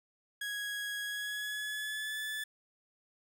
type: tone with pitch glide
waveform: 30% pulse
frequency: 1659 to 1735.5 Hz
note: G#6 to A6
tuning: -2 to -24 cents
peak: -33 dBFS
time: 0.41-2.44 s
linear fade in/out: 5 ms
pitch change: +78 cents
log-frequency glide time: 1.02-2.18 s
effects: none